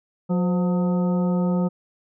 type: harmonic tone with a mistuned harmonic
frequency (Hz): 180.3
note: F#3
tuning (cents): -45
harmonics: 1 / 2 / 3 / 4 / 5 / 7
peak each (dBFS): -19 / -31 / -29 / -39 / -36 / -39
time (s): 0.29-1.69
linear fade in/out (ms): 20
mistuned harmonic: 3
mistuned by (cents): -65
effects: none